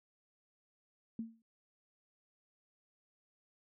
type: tone with exponential decay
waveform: sine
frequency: 226.5 Hz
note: A#3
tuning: 50 cents flat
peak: -34 dBFS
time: 1.19-1.42 s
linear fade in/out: 2 ms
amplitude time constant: 48 ms
effects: none